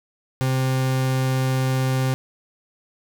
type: tone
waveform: 40% pulse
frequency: 130.8 Hz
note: C3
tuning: in tune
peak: -18 dBFS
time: 0.41-2.14 s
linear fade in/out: 0 ms
effects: none